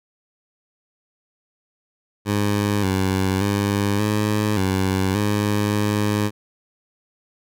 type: tone with pitch steps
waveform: 15% pulse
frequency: 102.7 / 95.2 / 101.2 / 105.8 / 95.2 / 103.7 / 104.3 Hz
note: G#2 / F#2 / G#2 / G#2 / F#2 / G#2 / G#2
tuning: -19 / +50 / -44 / +33 / +50 / -2 / +8 cents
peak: -12 dBFS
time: 2.25-6.31 s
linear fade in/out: 50 ms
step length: 580 ms
effects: none